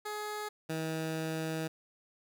15% pulse tone pair in turn, 421.1 / 159.89 Hz, G#4 / D#3, +24 / +47 cents, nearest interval octave + perfect fourth, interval 1677 cents, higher first, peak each -30 / -27 dBFS, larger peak second, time 0.05-0.49 / 0.69-1.68 s, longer second, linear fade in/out 10 ms, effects none

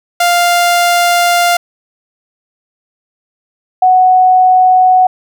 sawtooth / sine tone pair in turn, 698.5 / 740.7 Hz, F5 / F#5, 0 / +2 cents, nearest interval minor second, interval 102 cents, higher second, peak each -4 dBFS, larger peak neither, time 0.2-1.57 / 3.82-5.07 s, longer first, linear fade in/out 5 ms, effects none

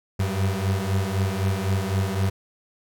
35% pulse beating tone pair, 94.5 / 98.4 Hz, F#2 / G2, +37 / +7 cents, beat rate 3.9 Hz, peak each -23 dBFS, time 0.19-2.3 s, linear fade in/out 10 ms, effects none

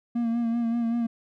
triangle tone with vibrato, 233.1 Hz, A#3, in tune, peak -21 dBFS, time 0.15-1.07 s, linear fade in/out 10 ms, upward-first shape sine, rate 5.2 Hz, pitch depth 35 cents each way, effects none

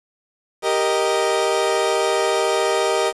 30% pulse chord, Eb major, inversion first, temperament equal, 392 / 466.2 / 622.3 Hz, G4 / Bb4 / Eb5, 0 / 0 / 0 cents, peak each -19 dBFS, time 0.62-3.13 s, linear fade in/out 50 ms, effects resampled to 24000 Hz + 7-bit

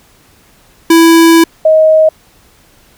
square / sine tone pair in turn, 330.5 / 629.7 Hz, E4 / D#5, +5 / +21 cents, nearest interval major seventh, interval 1116 cents, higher second, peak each -3 dBFS, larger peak neither, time 0.9-1.44 / 1.65-2.09 s, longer first, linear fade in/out 5 ms, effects pink hiss -46 dBFS RMS until 2.97 s

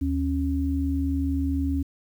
sine tone pair together, 76.6 / 274.2 Hz, D#2 / C#4, -27 / -19 cents, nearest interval octave + minor seventh, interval 2208 cents, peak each -25 dBFS, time 0.01-1.83 s, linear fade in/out 10 ms, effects 9-bit

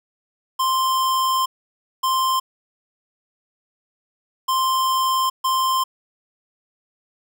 square tone bursts at uneven times, 1047 Hz, C6, 1 cent sharp, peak -18 dBFS, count 4, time 0.59-1.46 / 2.03-2.4 / 4.48-5.3 / 5.44-5.84 s, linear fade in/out 10 ms, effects none

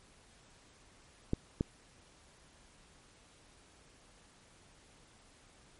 clicks, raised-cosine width 3 ms, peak -17 dBFS, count 2, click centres 1.334 / 1.609 s, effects pink hiss -62 dBFS RMS until 5.79 s + MP3 48 kbps

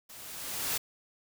white noise with level ramp, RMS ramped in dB -49 to -30 dBFS, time 0.09-0.78 s, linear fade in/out 10 ms, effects none

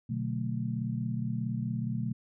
sine chord, B minor seventh, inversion none, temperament just, 123.47 / 148.16 / 185.21 / 222.2 Hz, B2 / D3 / F#3 / A3, 0 / +16 / +2 / +17 cents, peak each -33 / -38 / -37 / -35 dBFS, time 0.09-2.13 s, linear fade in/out 10 ms, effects none

